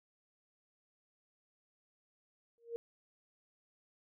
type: tone with exponential growth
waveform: sine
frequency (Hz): 466.2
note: A#4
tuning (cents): 0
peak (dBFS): -33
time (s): 2.58-2.76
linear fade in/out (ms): 0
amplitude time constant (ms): 37
effects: none